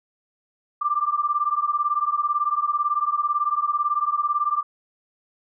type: beating tone pair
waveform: sine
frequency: 1174.7 / 1192.7 Hz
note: D6 / D6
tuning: 0 / +26 cents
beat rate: 18 Hz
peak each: -23 dBFS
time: 0.81-4.63 s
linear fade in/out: 10 ms
effects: none